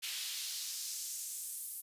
pink noise with high-pass filter sweep, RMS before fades -41 dBFS, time 0.02-1.82 s, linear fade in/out 20 ms, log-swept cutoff 2900 to 11000 Hz, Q 1.5, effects resampled to 32000 Hz

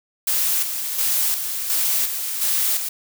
blue noise with tremolo, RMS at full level -20 dBFS, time 0.27-2.89 s, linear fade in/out 5 ms, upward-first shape square, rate 1.4 Hz, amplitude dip 50%, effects none

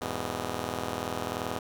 5% pulse chord, E major, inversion none, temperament just, 82.41 / 103.01 / 123.61 Hz, E2 / G#2 / B2, 0 / -14 / +2 cents, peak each -26 dBFS, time 0.01-1.59 s, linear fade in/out 5 ms, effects none

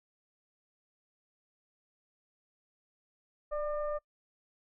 sine tone with frequency modulation, 593 Hz, D5, 17 cents sharp, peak -31 dBFS, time 3.51-3.99 s, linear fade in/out 20 ms, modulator 607 Hz, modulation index 0.76, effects noise-tail reverb RT60 0.1 s tail -25 dB re dry

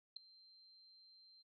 sine tone with ADSR envelope, 4136 Hz, C8, 21 cents flat, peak -40 dBFS, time 0.16-1.43 s, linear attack 7 ms, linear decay 4 ms, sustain -22 dB, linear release 20 ms, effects none

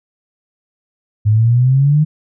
sine exponential sweep, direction up, 103.83 to 155.56 Hz, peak -8 dBFS, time 1.25-2.05 s, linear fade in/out 20 ms, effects none

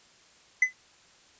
triangle tone with exponential decay, 2019 Hz, B6, 38 cents sharp, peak -13 dBFS, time 0.62-0.73 s, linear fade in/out 5 ms, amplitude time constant 22 ms, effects white hiss -58 dBFS RMS until 1.39 s + resampled to 16000 Hz

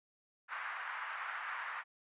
white band-pass noise, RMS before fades -42 dBFS, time 0.48-1.84 s, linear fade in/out 50 ms, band 1000 to 1800 Hz, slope 24 dB/octave, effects resampled to 8000 Hz

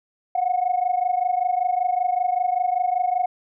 sine tone pair together, 714.8 / 740 Hz, F5 / F#5, +40 / 0 cents, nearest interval minor second, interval 60 cents, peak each -21 dBFS, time 0.35-3.26 s, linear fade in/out 5 ms, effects tanh soft clip ceiling -13 dBFS

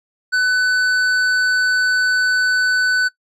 sine tone with hard clipping, 1500 Hz, F#6, 23 cents sharp, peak -15 dBFS, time 0.32-3.09 s, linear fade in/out 20 ms, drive 8 dB, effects noise-tail reverb RT60 0.1 s tail -21 dB re dry + resampled to 32000 Hz

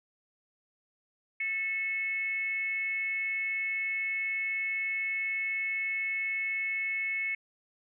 sine tone with frequency modulation, 2192 Hz, C#7, 20 cents flat, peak -29 dBFS, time 1.4-7.35 s, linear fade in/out 5 ms, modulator 415 Hz, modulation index 0.41, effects none

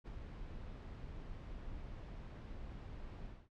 brown noise with ADSR envelope, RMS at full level -44 dBFS, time 0.04-3.49 s, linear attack 36 ms, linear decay 7 ms, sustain -4 dB, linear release 230 ms, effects noise-tail reverb RT60 0.1 s tail -25 dB re dry + low-pass 4000 Hz 12 dB/octave

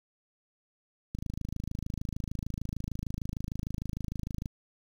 click train, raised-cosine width 5 ms, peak -22 dBFS, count 89, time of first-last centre 1.15-4.458 s, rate 26.6 Hz, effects 8-bit

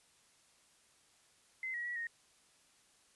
sine tone with pitch steps, 2058 / 1910 / 1932 / 1860 Hz, C7 / A#6 / B6 / A#6, -29 / +42 / -39 / -4 cents, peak -37 dBFS, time 1.63-2.07 s, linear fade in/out 2 ms, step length 110 ms, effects white hiss -68 dBFS RMS until 3.15 s + resampled to 24000 Hz

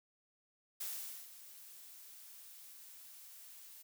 blue noise with ADSR envelope, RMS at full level -41 dBFS, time 0.8-3.83 s, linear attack 10 ms, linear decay 460 ms, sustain -14 dB, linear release 17 ms, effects none

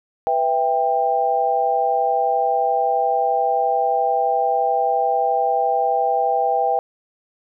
sine chord, E minor, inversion second, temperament equal with one note detuned, 493.9 / 659.3 / 790.8 Hz, B4 / E5 / G5, 0 / 0 / +15 cents, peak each -23 / -22 / -18 dBFS, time 0.27-6.79 s, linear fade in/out 0 ms, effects none

